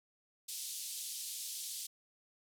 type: band-pass noise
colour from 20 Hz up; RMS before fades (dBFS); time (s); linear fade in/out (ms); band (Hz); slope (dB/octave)
white; -43; 0.48-1.87; 10; 3400 to 12000; 24
effects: none